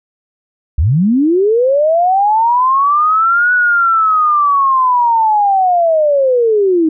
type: linear two-way sweep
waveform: sine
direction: up then down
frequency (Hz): 61 to 1481 to 307.4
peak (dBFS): -8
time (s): 0.78-6.89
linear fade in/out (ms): 5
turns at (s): 3.53
effects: none